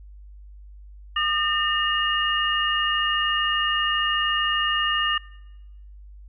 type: tone cluster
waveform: sine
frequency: 1217 / 1813 / 2852 Hz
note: D#6 / A#6 / F7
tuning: -39 / -49 / +36 cents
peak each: -25 / -26 / -24 dBFS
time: 1.16-5.18 s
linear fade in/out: 5 ms
effects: noise-tail reverb RT60 1.0 s tail -22 dB re dry + added 50 Hz sine -41 dBFS peak until 6.28 s